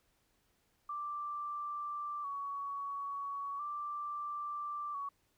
sine tone with vibrato, 1149 Hz, D6, 38 cents flat, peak -37 dBFS, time 0.89-5.09 s, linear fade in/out 5 ms, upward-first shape square, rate 0.37 Hz, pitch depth 40 cents each way, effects pink hiss -75 dBFS RMS until 5.37 s

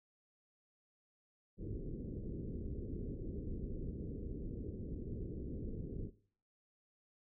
pink low-pass noise, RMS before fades -43 dBFS, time 1.57-6.11 s, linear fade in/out 50 ms, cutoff 450 Hz, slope 48 dB/octave, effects noise-tail reverb RT60 0.5 s tail -18 dB re dry

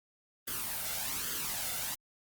white noise with flanger, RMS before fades -36 dBFS, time 0.47-1.95 s, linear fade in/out 10 ms, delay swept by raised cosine 0.62 to 1.43 ms, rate 1.2 Hz, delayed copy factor +0.6, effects Opus 32 kbps

